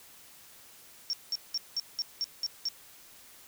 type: tone bursts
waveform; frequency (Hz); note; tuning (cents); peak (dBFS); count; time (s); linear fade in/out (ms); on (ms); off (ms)
sine; 5500; F8; -27; -28; 8; 1.1-2.686; 0; 32; 190
effects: white hiss -54 dBFS RMS until 3.47 s